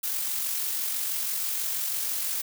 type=noise with amplitude modulation; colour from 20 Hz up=blue; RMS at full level=-28 dBFS; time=0.03-2.42 s; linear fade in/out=10 ms; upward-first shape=sine; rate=46.1 Hz; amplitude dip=30%; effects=none